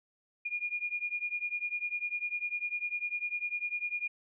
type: beating tone pair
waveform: sine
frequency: 2426 / 2436 Hz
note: D#7 / D#7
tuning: -44 / -37 cents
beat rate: 10 Hz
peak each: -35 / -36 dBFS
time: 0.45-4.08 s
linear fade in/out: 10 ms
effects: none